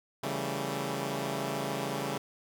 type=chord; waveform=10% pulse; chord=A dominant seventh; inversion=first; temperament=equal; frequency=138.59 / 164.81 / 196 / 220 Hz; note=C#3 / E3 / G3 / A3; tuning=0 / 0 / 0 / 0 cents; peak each=-27 / -31 / -29 / -31 dBFS; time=0.23-2.18 s; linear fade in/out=5 ms; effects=none